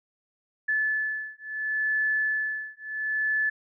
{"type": "beating tone pair", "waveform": "sine", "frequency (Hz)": [1733, 1733.72], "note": ["A6", "A6"], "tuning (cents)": [-27, -26], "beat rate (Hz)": 0.72, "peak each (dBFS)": -28, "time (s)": [0.68, 3.5], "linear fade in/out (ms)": 10, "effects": []}